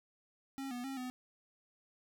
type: tone with pitch steps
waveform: square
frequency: 271.1 / 244.7 / 269.8 / 252.2 Hz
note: C#4 / B3 / C#4 / B3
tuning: -38 / -16 / -47 / +36 cents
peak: -40 dBFS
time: 0.58-1.1 s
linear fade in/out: 0 ms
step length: 130 ms
effects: none